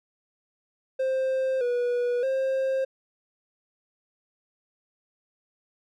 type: tone with pitch steps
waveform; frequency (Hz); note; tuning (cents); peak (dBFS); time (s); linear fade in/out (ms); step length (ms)
triangle; 525 / 486.4 / 531; C5 / B4 / C5; +6 / -26 / +25; -21; 0.99-2.85; 10; 620
effects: none